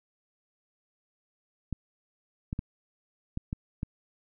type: clicks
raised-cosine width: 5 ms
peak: -19 dBFS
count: 6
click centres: 1.727 / 2.529 / 2.591 / 3.374 / 3.529 / 3.831 s
effects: none